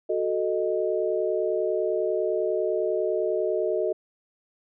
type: chord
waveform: sine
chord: D# diminished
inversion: first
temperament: equal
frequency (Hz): 370 / 440 / 622.3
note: F#4 / A4 / D#5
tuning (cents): 0 / 0 / 0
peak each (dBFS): -27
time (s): 0.09-3.93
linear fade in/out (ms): 10
effects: none